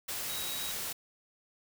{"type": "tone in noise", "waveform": "sine", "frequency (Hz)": 3827, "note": "A#7", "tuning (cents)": 45, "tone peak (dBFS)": -40, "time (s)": [0.29, 0.72], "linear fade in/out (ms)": 10, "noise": "white", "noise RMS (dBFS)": -37, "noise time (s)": [0.08, 0.93], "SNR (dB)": -6, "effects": []}